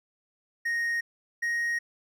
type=tone pair in turn; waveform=triangle; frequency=1864.7 / 1874.7 Hz; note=A#6 / A#6; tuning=0 / +9 cents; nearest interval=unison; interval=9 cents; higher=second; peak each=-24 dBFS; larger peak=neither; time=0.65-1.01 / 1.42-1.79 s; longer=second; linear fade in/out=10 ms; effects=none